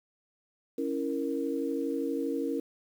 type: chord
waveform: sine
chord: A# diminished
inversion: first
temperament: equal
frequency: 277.2 / 329.6 / 466.2 Hz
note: C#4 / E4 / A#4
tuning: 0 / 0 / 0 cents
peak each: -32 / -34 / -33 dBFS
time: 0.78-2.6 s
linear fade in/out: 5 ms
effects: 9-bit